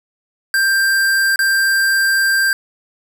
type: tone with dropouts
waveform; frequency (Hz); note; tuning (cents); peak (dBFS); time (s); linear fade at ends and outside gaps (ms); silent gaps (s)
square; 1581; G6; +14; -13; 0.54-2.53; 1; 1.359-1.391
effects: 7-bit